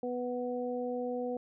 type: harmonic tone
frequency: 246.9 Hz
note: B3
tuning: in tune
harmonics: 1 / 2 / 3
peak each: -37 / -34 / -42 dBFS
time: 0.03-1.37 s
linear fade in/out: 2 ms
effects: none